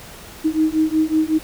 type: beating tone pair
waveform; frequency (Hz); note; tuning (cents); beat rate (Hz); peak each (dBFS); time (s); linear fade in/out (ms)
sine; 311.6 / 317; D#4 / D#4; +3 / +32; 5.4; -18; 0.44-1.39; 20
effects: pink hiss -39 dBFS RMS until 1.43 s